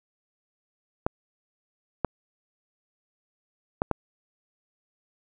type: clicks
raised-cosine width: 1 ms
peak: -9 dBFS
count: 4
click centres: 1.065 / 2.047 / 3.819 / 3.913 s
effects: none